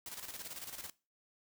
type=noise with tremolo; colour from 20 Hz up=white; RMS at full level=-44 dBFS; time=0.06-0.9 s; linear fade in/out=2 ms; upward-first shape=square; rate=18 Hz; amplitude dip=60%; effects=noise-tail reverb RT60 0.3 s tail -20 dB re dry